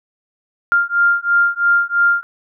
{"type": "beating tone pair", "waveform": "sine", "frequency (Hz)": [1396.9, 1399.9], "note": ["F6", "F6"], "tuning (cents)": [0, 4], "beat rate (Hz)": 3, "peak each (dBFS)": -15, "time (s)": [0.72, 2.23], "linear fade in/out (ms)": 0, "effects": []}